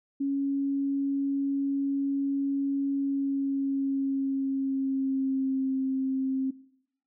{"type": "tone with pitch glide", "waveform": "sine", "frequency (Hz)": [277.2, 265.1], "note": ["C#4", "C4"], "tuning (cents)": [0, 23], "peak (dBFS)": -25, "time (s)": [0.2, 6.51], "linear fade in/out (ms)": 10, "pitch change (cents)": -77, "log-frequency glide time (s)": [2.95, 5.77], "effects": ["noise-tail reverb RT60 0.7 s tail -19 dB re dry"]}